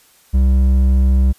sine tone with hard clipping, 65.3 Hz, C2, 3 cents flat, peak -11 dBFS, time 0.33-1.33 s, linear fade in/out 20 ms, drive 6 dB, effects white hiss -51 dBFS RMS until 1.38 s + resampled to 32000 Hz

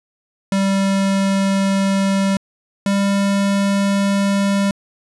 square tone pair in turn, 195.2 / 198.5 Hz, G3 / G3, -7 / +22 cents, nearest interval unison, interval 29 cents, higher second, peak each -15 dBFS, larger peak neither, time 0.52-2.37 / 2.86-4.71 s, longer neither, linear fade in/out 2 ms, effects resampled to 24000 Hz

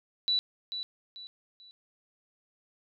sine tone with echo, 3951 Hz, B7, in tune, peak -24 dBFS, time 0.28-0.39 s, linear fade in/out 0 ms, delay 440 ms, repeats 3, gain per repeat -9 dB, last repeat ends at 1.71 s, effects none

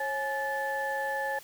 sine tone cluster, 544 / 843 / 1746 Hz, C#5 / G#5 / A6, -33 / +26 / -14 cents, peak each -33 / -32 / -32 dBFS, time 0-1.39 s, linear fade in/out 5 ms, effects tanh soft clip ceiling -22 dBFS + white hiss -51 dBFS RMS until 1.43 s

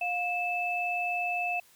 sine tone pair together, 710 / 2627 Hz, F5 / E7, +28 / -7 cents, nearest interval octave + major seventh, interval 2265 cents, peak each -31 / -30 dBFS, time 0.01-1.6 s, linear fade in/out 5 ms, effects white hiss -60 dBFS RMS until 1.75 s

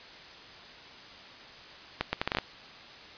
accelerating click train, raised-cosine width 0.3 ms, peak -11 dBFS, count 8, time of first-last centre 2.01-2.386 s, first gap 120 ms, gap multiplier 0.71, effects white hiss -48 dBFS RMS until 3.17 s + resampled to 11025 Hz

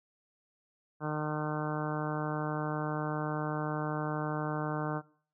harmonic tone, 152.1 Hz, D#3, 39 cents flat, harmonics 1 / 2 / 3 / 4 / 5 / 6 / 7 / 8 / 9 / 10, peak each -35 / -38 / -40 / -41 / -42 / -43 / -43 / -44 / -45 / -45 dBFS, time 1-5.02 s, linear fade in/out 50 ms, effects noise-tail reverb RT60 0.5 s tail -21 dB re dry

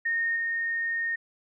sine tone with level steps, 1843 Hz, A#6, 20 cents flat, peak -24 / -26 dBFS, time 0.05-1.16 s, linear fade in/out 10 ms, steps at 0.36 s, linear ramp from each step 2 ms, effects none

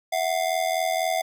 square ring-modulated tone, 698.5 Hz, F5, in tune, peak -20 dBFS, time 0.12-1.22 s, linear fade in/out 10 ms, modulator 42 Hz, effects none

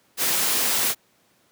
white noise, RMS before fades -22 dBFS, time 0.17-0.95 s, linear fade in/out 50 ms, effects pink hiss -62 dBFS RMS until 1.51 s + high-pass 150 Hz 12 dB/octave

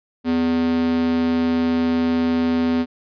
square tone with high-pass filter, 83.1 Hz, E2, 15 cents sharp, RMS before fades -19 dBFS, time 0.24-2.86 s, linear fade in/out 50 ms, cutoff 250 Hz, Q 3.4, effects resampled to 11025 Hz

